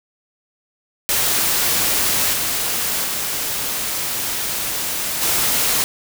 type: noise with level steps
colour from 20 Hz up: white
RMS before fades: -18 / -21 / -23 / -18 dBFS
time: 1.09-5.84 s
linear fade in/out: 0 ms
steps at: 2.32 / 3.04 / 5.21 s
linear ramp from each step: 20 ms
effects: none